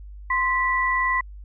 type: tone pair together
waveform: sine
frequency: 1040.9 / 1963 Hz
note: C6 / B6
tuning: -9 / -11 cents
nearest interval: major seventh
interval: 1098 cents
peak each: -22 dBFS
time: 0.3-1.21 s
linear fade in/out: 5 ms
effects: added 50 Hz sine -37 dBFS peak until 1.44 s